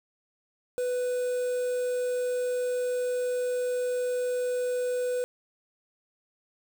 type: tone with quantisation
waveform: triangle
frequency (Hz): 496.6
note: B4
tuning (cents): +9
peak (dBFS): -24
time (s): 0.78-5.24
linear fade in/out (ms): 0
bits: 7
effects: none